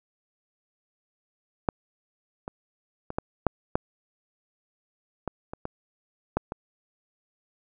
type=clicks; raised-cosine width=1 ms; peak=-8 / -20 / -20 / -12 / -6 / -8 / -15 / -21 / -18 / -9 / -18 dBFS; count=11; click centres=1.688 / 2.479 / 3.104 / 3.185 / 3.467 / 3.755 / 5.277 / 5.535 / 5.654 / 6.37 / 6.521 s; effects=none